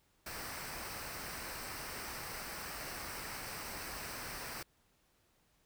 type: noise with comb filter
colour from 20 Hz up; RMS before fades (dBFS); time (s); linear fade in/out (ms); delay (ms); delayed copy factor
pink; -44; 0.26-4.63; 5; 0.29; -0.55
effects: pink hiss -73 dBFS RMS until 5.65 s